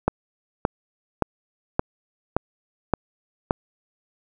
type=click train; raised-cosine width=1 ms; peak=-4 dBFS; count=7; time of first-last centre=0.08-3.509 s; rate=1.75 Hz; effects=none